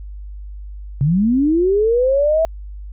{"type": "linear sweep", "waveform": "sine", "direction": "up", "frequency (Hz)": [130.81, 659], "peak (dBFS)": -12, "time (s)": [1.01, 2.45], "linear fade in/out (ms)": 0, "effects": ["added 50 Hz sine -29 dBFS peak until 2.92 s"]}